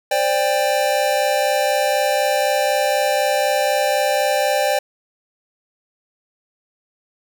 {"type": "chord", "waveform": "square", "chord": "C suspended second", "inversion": "none", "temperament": "equal with one note detuned", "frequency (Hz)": [523.3, 587.3, 795.4], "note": ["C5", "D5", "G5"], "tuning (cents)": [0, 0, 25], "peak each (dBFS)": [-23, -20, -21], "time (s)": [0.11, 4.79], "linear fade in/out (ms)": 5, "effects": []}